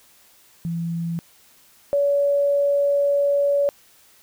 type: tone pair in turn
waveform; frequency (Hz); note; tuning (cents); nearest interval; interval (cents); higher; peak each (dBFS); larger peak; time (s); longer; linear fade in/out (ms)
sine; 168 / 567.7; E3 / C#5; +33 / +41; octave + major sixth; 2108; second; -23 / -16; second; 0.65-1.19 / 1.93-3.69; second; 0
effects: white hiss -54 dBFS RMS until 4.22 s

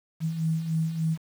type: beating tone pair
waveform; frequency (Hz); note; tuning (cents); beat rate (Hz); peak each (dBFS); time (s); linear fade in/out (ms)
sine; 158.5 / 161.9; D#3 / E3; +32 / -31; 3.4; -32 / -25; 0.2-1.18; 50
effects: 8-bit

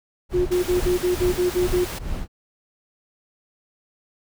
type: noise with tremolo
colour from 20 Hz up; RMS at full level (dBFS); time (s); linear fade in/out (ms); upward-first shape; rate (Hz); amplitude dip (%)
brown; -26; 0.29-2.28; 50; sine; 2.3; 100
type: tone bursts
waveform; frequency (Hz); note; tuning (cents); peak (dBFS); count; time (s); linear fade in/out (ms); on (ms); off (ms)
sine; 359.3; F4; +49; -17; 9; 0.33-1.852; 20; 130; 44
type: noise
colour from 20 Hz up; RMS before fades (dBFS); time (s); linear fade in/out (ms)
pink; -32; 0.51-1.99; 10
effects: none

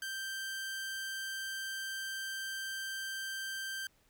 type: tone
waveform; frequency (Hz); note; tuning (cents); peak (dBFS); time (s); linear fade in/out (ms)
sawtooth; 1568; G6; 0; -34; 0.02-3.87; 2
effects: pink hiss -70 dBFS RMS until 4.09 s

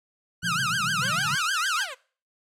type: tone with vibrato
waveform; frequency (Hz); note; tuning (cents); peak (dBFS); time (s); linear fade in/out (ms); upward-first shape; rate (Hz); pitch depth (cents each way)
sawtooth; 1410; F6; +16; -20; 0.42-1.87; 50; triangle; 6.6; 270
type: band-pass noise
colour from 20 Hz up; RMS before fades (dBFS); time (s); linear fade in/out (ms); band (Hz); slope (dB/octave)
white; -35; 0.43-1.35; 0; 120 to 180; 48
type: exponential two-way sweep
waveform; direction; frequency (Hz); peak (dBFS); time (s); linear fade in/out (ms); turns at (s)
10% pulse; up then down; 475.8 to 2087 to 475.8; -26; 1.01-1.95; 20; 1.64
effects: noise-tail reverb RT60 0.4 s tail -21 dB re dry + low-pass 10000 Hz 12 dB/octave

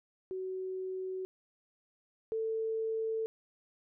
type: tone pair in turn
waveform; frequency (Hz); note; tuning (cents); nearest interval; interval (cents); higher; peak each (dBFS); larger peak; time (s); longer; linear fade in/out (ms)
sine; 374.8 / 444.9; F#4 / A4; +22 / +19; minor third; 297; second; -35 / -31; second; 0.31-1.25 / 2.32-3.26; neither; 0
effects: none

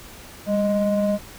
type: ring-modulated tone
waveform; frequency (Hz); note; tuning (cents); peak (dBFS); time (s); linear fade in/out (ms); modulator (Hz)
triangle; 210; G#3; +19; -13; 0.46-1.19; 50; 411
effects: pink hiss -42 dBFS RMS until 1.38 s

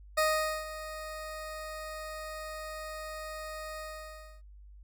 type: tone with ADSR envelope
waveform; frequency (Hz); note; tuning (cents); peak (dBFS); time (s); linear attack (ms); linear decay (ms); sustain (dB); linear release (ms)
20% pulse; 622.3; D#5; 0; -19; 0.17-4.42; 12; 460; -15; 630
effects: added 50 Hz sine -49 dBFS peak until 4.83 s

